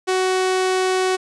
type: tone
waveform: sawtooth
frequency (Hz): 373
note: F#4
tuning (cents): +14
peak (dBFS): -13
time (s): 0.07-1.17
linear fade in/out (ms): 20
effects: resampled to 22050 Hz + 9-bit